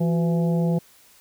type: harmonic tone with a mistuned harmonic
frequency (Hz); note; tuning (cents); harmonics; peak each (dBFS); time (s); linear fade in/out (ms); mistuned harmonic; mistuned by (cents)
168.2; E3; +35; 1 / 2 / 3 / 4 / 5; -19 / -31 / -29 / -35 / -39; 0-0.79; 10; 2; +140
effects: white hiss -54 dBFS RMS until 1.2 s